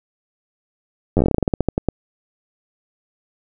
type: slowing click train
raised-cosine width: 2 ms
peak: -3 dBFS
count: 18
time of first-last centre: 1.17-1.887 s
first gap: 10 ms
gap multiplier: 1.16
effects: none